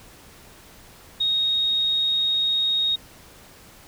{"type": "tone", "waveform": "sine", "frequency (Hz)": 3741, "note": "A#7", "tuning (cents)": 5, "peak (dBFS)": -19, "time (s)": [1.2, 2.96], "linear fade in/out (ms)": 10, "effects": ["pink hiss -48 dBFS RMS until 3.87 s"]}